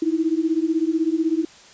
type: beating tone pair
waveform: sine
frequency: 314.7 / 330.7 Hz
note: D#4 / E4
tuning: +20 / +6 cents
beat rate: 16 Hz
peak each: -21 dBFS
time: 0.02-1.45 s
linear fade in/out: 5 ms
effects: white hiss -47 dBFS RMS until 1.73 s + resampled to 16000 Hz